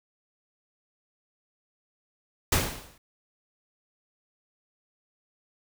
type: noise with exponential decay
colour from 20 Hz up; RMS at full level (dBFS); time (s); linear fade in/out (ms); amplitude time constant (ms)
pink; -20; 2.52-2.98; 5; 100
effects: none